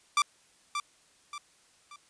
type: tone with echo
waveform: sawtooth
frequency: 1174.7 Hz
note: D6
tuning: in tune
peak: -18 dBFS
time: 0.17-0.22 s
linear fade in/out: 2 ms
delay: 580 ms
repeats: 3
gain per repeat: -8 dB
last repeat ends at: 1.96 s
effects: white hiss -63 dBFS RMS until 2.09 s + resampled to 22050 Hz